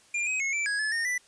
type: tone with pitch steps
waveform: square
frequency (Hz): 2397 / 2529 / 2177 / 2331 / 1659 / 1722 / 1837 / 1981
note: D7 / D#7 / C#7 / D7 / G#6 / A6 / A#6 / B6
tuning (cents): +35 / +28 / -32 / -14 / -2 / -38 / -26 / +5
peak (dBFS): -27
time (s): 0.14-1.18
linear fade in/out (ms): 5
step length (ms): 130
effects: white hiss -59 dBFS RMS until 1.27 s + resampled to 22050 Hz